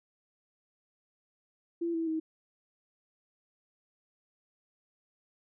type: tone with pitch steps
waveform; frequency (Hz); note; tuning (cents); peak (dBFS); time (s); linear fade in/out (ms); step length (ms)
sine; 338.3 / 328.1 / 318.2; E4 / E4 / D#4; +45 / -8 / +39; -29; 1.81-2.2; 10; 130
effects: none